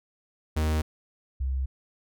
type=tone pair in turn; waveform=45% pulse / sine; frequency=77.78 / 65.86 Hz; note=D#2 / C2; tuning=0 / +12 cents; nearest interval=minor third; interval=288 cents; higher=first; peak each=-23 / -25 dBFS; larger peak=first; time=0.56-0.82 / 1.4-1.66 s; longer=neither; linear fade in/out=10 ms; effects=none